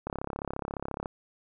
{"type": "click train", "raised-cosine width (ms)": 1, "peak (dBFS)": -19, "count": 35, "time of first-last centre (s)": [0.07, 1.058], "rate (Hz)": 34.4, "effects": []}